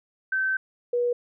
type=tone pair in turn; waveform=sine; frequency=1543 / 484.2 Hz; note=G6 / B4; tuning=-28 / -34 cents; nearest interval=octave + minor sixth; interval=2006 cents; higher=first; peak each=-22 / -21 dBFS; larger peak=second; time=0.32-0.57 / 0.93-1.13 s; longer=first; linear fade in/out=5 ms; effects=none